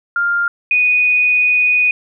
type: tone pair in turn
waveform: sine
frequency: 1400 / 2479 Hz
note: F6 / D#7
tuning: +4 / -7 cents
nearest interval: minor seventh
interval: 989 cents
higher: second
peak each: -13 / -10 dBFS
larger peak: second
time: 0.16-0.48 / 0.71-1.91 s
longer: second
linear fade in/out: 2 ms
effects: none